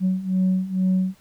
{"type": "beating tone pair", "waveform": "sine", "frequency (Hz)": [185, 187.2], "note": ["F#3", "F#3"], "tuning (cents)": [0, 20], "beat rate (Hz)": 2.2, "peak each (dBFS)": [-22, -19], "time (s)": [0, 1.15], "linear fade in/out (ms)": 50, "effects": ["tanh soft clip ceiling -14 dBFS", "pink hiss -57 dBFS RMS until 1.2 s"]}